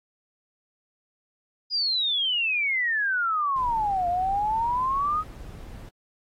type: exponential two-way sweep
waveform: sine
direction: down then up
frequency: 4978 to 693 to 1274 Hz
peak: -22 dBFS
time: 1.7-5.24 s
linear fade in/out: 50 ms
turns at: 4.08 s
type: noise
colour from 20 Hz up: brown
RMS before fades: -40 dBFS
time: 3.56-5.89 s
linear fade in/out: 2 ms
effects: AAC 48 kbps